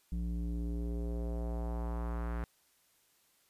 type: tone with low-pass filter sweep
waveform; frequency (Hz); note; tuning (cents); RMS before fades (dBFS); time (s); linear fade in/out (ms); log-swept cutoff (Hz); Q
square; 58.27; A#1; 0; -36; 0.12-2.44; 0; 190 to 1600; 1.8
effects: white hiss -70 dBFS RMS until 3.49 s + resampled to 32000 Hz